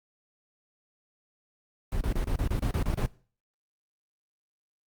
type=noise bursts; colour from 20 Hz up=brown; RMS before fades=-27 dBFS; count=10; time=1.92-3.062 s; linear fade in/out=2 ms; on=89 ms; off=28 ms; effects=noise-tail reverb RT60 0.4 s tail -20 dB re dry + Opus 32 kbps